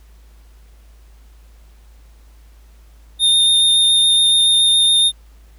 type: tone with vibrato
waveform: square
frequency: 3650 Hz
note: A#7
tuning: 37 cents flat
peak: -11 dBFS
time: 3.19-5.12 s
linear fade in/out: 50 ms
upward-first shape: sine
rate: 7.1 Hz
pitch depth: 10 cents each way
effects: added 54 Hz sine -42 dBFS peak until 5.58 s + pink hiss -56 dBFS RMS until 5.58 s